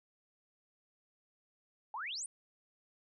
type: exponential sweep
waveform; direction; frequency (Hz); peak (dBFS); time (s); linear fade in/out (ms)
sine; up; 804 to 9770; -38; 1.94-2.26; 2
effects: none